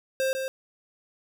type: tone with echo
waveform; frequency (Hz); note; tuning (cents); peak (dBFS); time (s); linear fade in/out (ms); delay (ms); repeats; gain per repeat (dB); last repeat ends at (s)
square; 529; C5; +19; -24; 0.2-0.33; 0; 150; 1; -5; 0.48
effects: none